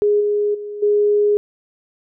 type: tone with level steps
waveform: sine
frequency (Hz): 414.4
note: G#4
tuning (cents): -4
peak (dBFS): -12 / -15 / -26 / -12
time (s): 0.02-1.37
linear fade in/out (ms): 0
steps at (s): 0.2 / 0.54 / 0.82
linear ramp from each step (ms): 10
effects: none